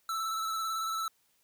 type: tone with vibrato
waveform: square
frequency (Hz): 1318.5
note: E6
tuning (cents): 0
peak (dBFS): -32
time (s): 0.09-1.08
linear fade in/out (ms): 2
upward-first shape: square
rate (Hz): 18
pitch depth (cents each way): 21
effects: white hiss -71 dBFS RMS until 1.43 s